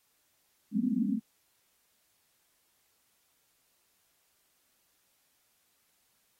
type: band-pass noise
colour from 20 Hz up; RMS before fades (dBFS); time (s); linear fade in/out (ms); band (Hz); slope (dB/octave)
pink; -29; 0.71-1.2; 50; 190 to 270; 96
effects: white hiss -72 dBFS RMS until 6.39 s + AAC 48 kbps